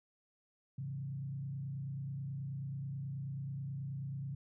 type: tone with frequency modulation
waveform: sine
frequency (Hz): 136.4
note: C#3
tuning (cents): -28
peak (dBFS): -38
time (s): 0.78-4.35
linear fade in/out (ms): 5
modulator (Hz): 29.3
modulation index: 0.67
effects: none